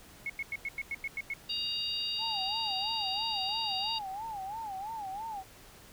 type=tone bursts; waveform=sine; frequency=2190 Hz; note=C#7; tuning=22 cents flat; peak=-32 dBFS; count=9; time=0.26-1.337 s; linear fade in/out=2 ms; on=37 ms; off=93 ms
type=harmonic tone; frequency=940 Hz; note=A#5; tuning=14 cents sharp; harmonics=3 / 4 / 5; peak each=-36 / -36 / -36 dBFS; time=1.49-3.99 s; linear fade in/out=10 ms
type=tone with vibrato; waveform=sine; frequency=830.6 Hz; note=G#5; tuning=in tune; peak=-36 dBFS; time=2.18-5.44 s; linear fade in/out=50 ms; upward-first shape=sine; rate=3 Hz; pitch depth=160 cents each way
effects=pink hiss -54 dBFS RMS until 5.92 s